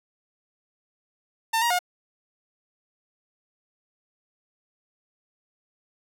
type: tone with pitch steps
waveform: sawtooth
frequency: 901 / 945 / 717 Hz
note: A5 / A#5 / F5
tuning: +41 / +23 / +45 cents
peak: -17 dBFS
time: 1.53-1.791 s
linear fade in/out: 10 ms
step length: 87 ms
effects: none